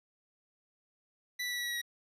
25% pulse tone with pitch steps, 1975.5 / 1964.1 / 1952.8 / 1941.6 / 1930.4 / 1919.3 / 1908.2 Hz, B6 / B6 / B6 / B6 / B6 / B6 / A#6, 0 / -10 / -20 / -30 / -40 / -50 / +40 cents, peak -30 dBFS, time 1.39-1.817 s, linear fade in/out 10 ms, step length 61 ms, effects resampled to 32000 Hz + 11-bit

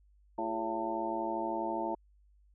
harmonic tone with a mistuned harmonic, 112.1 Hz, A2, 33 cents sharp, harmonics 2 / 3 / 4 / 5 / 6 / 7 / 8, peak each -43 / -37 / -46 / -42 / -38 / -44 / -36 dBFS, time 0.38-1.95 s, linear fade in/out 5 ms, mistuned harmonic 4, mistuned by -150 cents, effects added 50 Hz sine -61 dBFS peak until 2.54 s

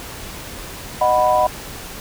sine chord, B major, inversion first, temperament just, 617.4 / 740.8 / 987.8 Hz, D#5 / F#5 / B5, -14 / +2 / 0 cents, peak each -17 / -17 / -17 dBFS, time 1.01-1.47 s, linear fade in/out 5 ms, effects pink hiss -33 dBFS RMS until 2 s

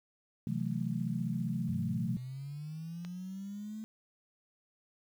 sine chord, F# half-diminished seventh, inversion second, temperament equal with one note detuned, 130.13 / 164.81 / 185 / 220 Hz, C3 / E3 / F#3 / A3, -9 / 0 / 0 / 0 cents, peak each -37 dBFS, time 0.47-2.17 s, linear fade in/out 2 ms
sine linear sweep, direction up, 96 to 220 Hz, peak -39 dBFS, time 1.69-3.84 s, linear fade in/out 0 ms
click, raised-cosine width 0.2 ms, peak -30 dBFS, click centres 3.049 s
effects 10-bit

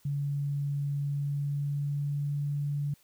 sine tone with pitch glide, 142.5 to 144.24 Hz, C#3 to D3, +48 to -31 cents, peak -28 dBFS, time 0.05-2.94 s, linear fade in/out 5 ms, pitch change +21 cents, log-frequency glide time 1.03-2.41 s, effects white hiss -64 dBFS RMS until 3.03 s

